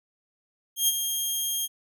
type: tone with ADSR envelope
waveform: 10% pulse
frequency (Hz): 3224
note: G7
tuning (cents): +48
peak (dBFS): -10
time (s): 0.76-1.68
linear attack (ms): 120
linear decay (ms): 32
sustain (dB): -8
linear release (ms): 34
effects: none